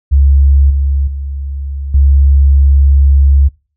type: tone with level steps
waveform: sine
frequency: 69.3 Hz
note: C#2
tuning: in tune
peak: -4 / -9 / -17 / -4 dBFS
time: 0.11-3.49 s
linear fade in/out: 20 ms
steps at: 0.7 / 1.07 / 1.94 s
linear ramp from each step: 5 ms
effects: noise-tail reverb RT60 0.4 s tail -25 dB re dry